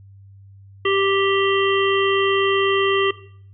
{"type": "harmonic tone", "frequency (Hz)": 392, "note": "G4", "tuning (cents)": 0, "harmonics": [1, 3, 5, 7, 8], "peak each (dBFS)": [-18, -23, -25, -26, -27], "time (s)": [0.85, 3.11], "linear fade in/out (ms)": 5, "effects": ["noise-tail reverb RT60 0.6 s tail -17 dB re dry", "added 98 Hz sine -42 dBFS peak until 3.53 s"]}